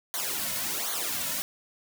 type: noise with flanger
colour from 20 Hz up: white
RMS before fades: -31 dBFS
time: 0.14-1.42 s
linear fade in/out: 0 ms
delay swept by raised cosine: 0.38 to 2.58 ms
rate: 1.3 Hz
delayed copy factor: -0.95
effects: none